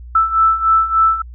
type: beating tone pair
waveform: sine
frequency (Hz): 1318.5 / 1321.9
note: E6 / E6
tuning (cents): 0 / +4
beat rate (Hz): 3.4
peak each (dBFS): -16 / -12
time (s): 0.15-1.22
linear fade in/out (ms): 5
effects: added 60 Hz sine -31 dBFS peak until 1.34 s